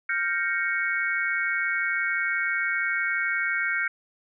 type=chord; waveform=sine; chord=G half-diminished seventh; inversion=third; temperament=equal; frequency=1396.9 / 1568 / 1864.7 / 2217 Hz; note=F6 / G6 / Bb6 / Db7; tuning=0 / 0 / 0 / 0 cents; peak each=-30 / -28 / -31 / -28 dBFS; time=0.09-3.88 s; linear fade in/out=5 ms; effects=none